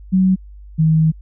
sine tone pair in turn, 187.5 / 158.68 Hz, F#3 / D#3, +23 / +34 cents, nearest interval minor third, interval 289 cents, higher first, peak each -10 dBFS, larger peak neither, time 0.12-0.36 / 0.78-1.12 s, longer second, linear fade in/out 20 ms, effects added 50 Hz sine -35 dBFS peak until 1.21 s

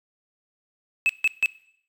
triangle tone bursts, 2600 Hz, E7, 24 cents flat, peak -14 dBFS, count 3, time 1.06-1.459 s, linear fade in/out 0 ms, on 33 ms, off 150 ms, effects noise-tail reverb RT60 0.7 s tail -21 dB re dry + tanh soft clip ceiling -12 dBFS

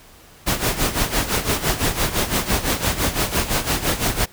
pink noise with tremolo, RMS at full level -18 dBFS, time 0.46-4.26 s, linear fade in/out 20 ms, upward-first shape sine, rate 5.9 Hz, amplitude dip 75%, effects pink hiss -47 dBFS RMS until 4.32 s

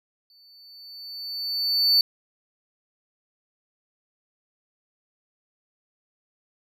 triangle tone with exponential growth, 4500 Hz, C#8, 25 cents sharp, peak -13 dBFS, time 0.3-2.01 s, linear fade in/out 1 ms, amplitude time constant 370 ms, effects none

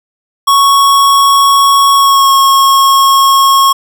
square tone with pitch glide, 1108.7 to 1090.9 Hz, C#6 to C#6, 0 to -28 cents, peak -5 dBFS, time 0.47-3.73 s, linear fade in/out 10 ms, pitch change -28 cents, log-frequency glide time 1.96-2.31 s, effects none

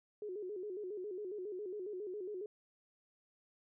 sine tone with vibrato, 392 Hz, G4, in tune, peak -40 dBFS, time 0.22-2.46 s, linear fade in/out 2 ms, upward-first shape square, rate 7.3 Hz, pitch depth 120 cents each way, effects none

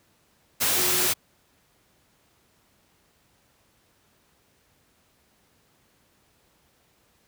sine tone in noise, 363.4 Hz, F#4, 31 cents flat, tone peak -32 dBFS, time 0.76-1.08 s, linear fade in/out 20 ms, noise white, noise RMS -23 dBFS, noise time 0.6-1.14 s, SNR -12 dB, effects pink hiss -64 dBFS RMS until 7.27 s + high-pass 60 Hz 12 dB/octave

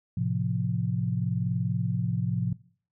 sine chord, F major, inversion first, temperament equal, 110 / 130.81 / 174.61 Hz, A2 / C3 / F3, 0 / 0 / 0 cents, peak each -29 dBFS, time 0.17-2.53 s, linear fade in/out 5 ms, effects noise-tail reverb RT60 0.5 s tail -21 dB re dry

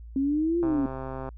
sine exponential two-way sweep, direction up then down, 265.3 to 349.2 to 265.3 Hz, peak -22 dBFS, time 0.16-0.86 s, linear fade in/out 2 ms, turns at 0.6 s
click train, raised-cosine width 1 ms, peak -22 dBFS, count 88, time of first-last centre 0.63-1.289 s, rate 132 Hz
effects added 57 Hz sine -40 dBFS peak until 1.37 s

